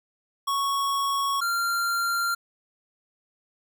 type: tone pair in turn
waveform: square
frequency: 1108.7 / 1384.8 Hz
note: C#6 / F6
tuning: 0 / -15 cents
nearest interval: major third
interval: 385 cents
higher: second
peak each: -24 dBFS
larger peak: neither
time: 0.47-1.41 / 1.41-2.35 s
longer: neither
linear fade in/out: 10 ms
effects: none